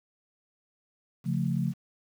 sine chord, Db augmented, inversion none, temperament equal, 138.59 / 174.61 / 220 Hz, Db3 / F3 / A3, 0 / 0 / 0 cents, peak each -29 / -29 / -32 dBFS, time 1.24-1.74 s, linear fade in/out 50 ms, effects 9-bit

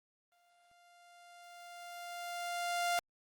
sawtooth tone with exponential growth, 698.5 Hz, F5, in tune, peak -26 dBFS, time 0.32-2.99 s, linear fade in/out 0 ms, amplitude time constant 580 ms, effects Opus 24 kbps

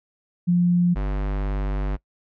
sine / square tone pair in turn, 175.8 / 49.33 Hz, F3 / G1, +12 / +12 cents, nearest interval octave + minor seventh, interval 2200 cents, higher first, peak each -15 / -23 dBFS, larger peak first, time 0.47-0.95 / 0.95-1.97 s, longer second, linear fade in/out 20 ms, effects noise-tail reverb RT60 0.1 s tail -21 dB re dry + low-pass 2000 Hz 12 dB/octave

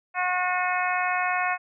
harmonic tone, 362.8 Hz, F#4, 34 cents flat, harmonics 2 / 3 / 4 / 5 / 6 / 7, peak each -27 / -29 / -30 / -31 / -32 / -32 dBFS, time 0.14-1.58 s, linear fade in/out 50 ms, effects none

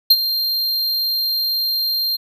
square tone with ADSR envelope, 4186 Hz, C8, in tune, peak -6 dBFS, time 0.1-2.17 s, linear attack 8 ms, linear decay 46 ms, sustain -12 dB, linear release 18 ms, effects none

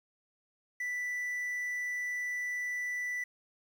triangle tone with quantisation, 1975.5 Hz, B6, in tune, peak -31 dBFS, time 0.8-3.24 s, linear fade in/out 5 ms, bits 10, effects none

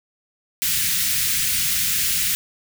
white band-stop noise, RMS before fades -21 dBFS, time 0.62-2.35 s, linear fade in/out 0 ms, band 200 to 1700 Hz, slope 24 dB/octave, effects none

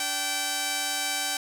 5% pulse tone pair together, 290 / 774.2 Hz, D4 / G5, -22 / -22 cents, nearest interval octave + perfect fourth, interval 1700 cents, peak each -26 / -15 dBFS, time 0-1.37 s, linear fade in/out 2 ms, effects none

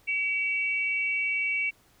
sine tone pair together, 2280 / 2711 Hz, C#7 / E7, +48 / +48 cents, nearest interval minor third, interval 300 cents, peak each -26 / -31 dBFS, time 0.07-1.71 s, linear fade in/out 20 ms, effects pink hiss -62 dBFS RMS until 2 s

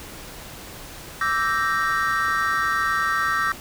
triangle chord, E half-diminished seventh, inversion third, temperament equal with one note detuned, 1161.2 / 1318.5 / 1568 / 1864.7 Hz, D6 / E6 / G6 / Bb6, -20 / 0 / 0 / 0 cents, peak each -24 / -23 / -24 / -24 dBFS, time 1.21-3.52 s, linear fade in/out 2 ms, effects pink hiss -39 dBFS RMS until 3.6 s

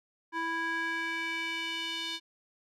square tone with band-pass filter sweep, 329.6 Hz, E4, in tune, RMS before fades -34 dBFS, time 0.32-2.2 s, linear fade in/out 50 ms, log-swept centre 1300 to 3600 Hz, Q 2.8, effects none

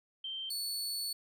sine / sawtooth tone pair in turn, 3134 / 4437 Hz, G7 / C#8, -1 / +1 cents, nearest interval tritone, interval 602 cents, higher second, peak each -37 / -32 dBFS, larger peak second, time 0.24-0.5 / 0.5-1.13 s, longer second, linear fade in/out 5 ms, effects none

